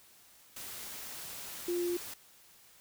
sine tone in noise, 350 Hz, F4, 4 cents sharp, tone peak -30 dBFS, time 1.68-1.97 s, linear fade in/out 5 ms, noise white, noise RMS -44 dBFS, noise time 0.56-2.14 s, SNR +11 dB, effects white hiss -60 dBFS RMS until 2.8 s

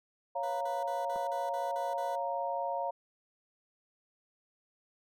sine chord, Bb minor, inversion first, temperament equal, 554.4 / 698.5 / 932.3 Hz, Db5 / F5 / Bb5, 0 / 0 / 0 cents, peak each -36 / -35 / -35 dBFS, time 0.35-2.91 s, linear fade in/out 10 ms
20% pulse tone bursts, 493.9 Hz, B4, in tune, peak -39 dBFS, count 8, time 0.43-2.157 s, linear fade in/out 5 ms, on 180 ms, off 41 ms
clicks, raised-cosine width 1 ms, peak -34 dBFS, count 2, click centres 1.158 / 1.163 s
effects MP3 96 kbps

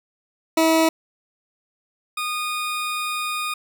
20% pulse tone pair in turn, 323 / 1230.1 Hz, E4 / D#6, -35 / -20 cents, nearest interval octave + major seventh, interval 2315 cents, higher second, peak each -10 / -19 dBFS, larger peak first, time 0.57-0.89 / 2.17-3.54 s, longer second, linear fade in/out 5 ms, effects none

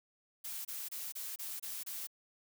blue noise bursts, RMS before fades -42 dBFS, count 7, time 0.44-2.072 s, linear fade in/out 10 ms, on 210 ms, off 27 ms, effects none

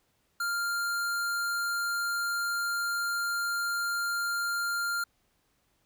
square tone, 1396.9 Hz, F6, in tune, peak -29 dBFS, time 0.4-5.04 s, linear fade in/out 5 ms, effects pink hiss -72 dBFS RMS until 5.85 s

